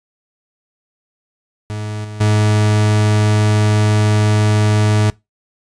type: tone with level steps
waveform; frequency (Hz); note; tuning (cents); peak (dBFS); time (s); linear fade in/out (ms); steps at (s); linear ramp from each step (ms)
40% pulse; 106; G#2; +36; -21 / -26 / -10; 1.7-5.1; 0; 2.04 / 2.2; 10
effects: noise-tail reverb RT60 0.2 s tail -22 dB re dry + resampled to 22050 Hz